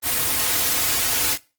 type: noise with comb filter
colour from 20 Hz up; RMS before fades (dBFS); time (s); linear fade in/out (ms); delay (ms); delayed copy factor
white; -21; 0.02-1.38; 50; 5.1; -1
effects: noise-tail reverb RT60 0.3 s tail -20 dB re dry + Opus 24 kbps